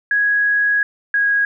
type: tone pair in turn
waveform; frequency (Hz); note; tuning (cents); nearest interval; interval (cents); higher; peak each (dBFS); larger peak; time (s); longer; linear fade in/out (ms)
sine; 1662 / 1647.7; G#6 / G#6; +1 / -14; unison; 15; first; -13; neither; 0.11-0.83 / 1.14-1.45; first; 2
effects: none